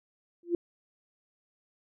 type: tone with exponential growth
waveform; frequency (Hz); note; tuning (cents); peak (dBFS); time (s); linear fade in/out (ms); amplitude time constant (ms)
sine; 345.3; F4; -20; -20; 0.43-0.55; 2; 26
effects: none